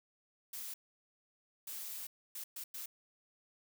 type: noise bursts at uneven times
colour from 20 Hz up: blue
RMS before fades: -44 dBFS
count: 5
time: 0.53-0.74 / 1.67-2.07 / 2.35-2.44 / 2.56-2.64 / 2.74-2.86 s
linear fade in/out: 5 ms
effects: none